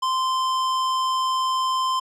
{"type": "tone", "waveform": "square", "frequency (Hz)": 1039, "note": "C6", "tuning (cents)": -12, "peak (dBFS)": -21, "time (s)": [0.02, 2], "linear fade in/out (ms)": 10, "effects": ["low-pass 7000 Hz 12 dB/octave"]}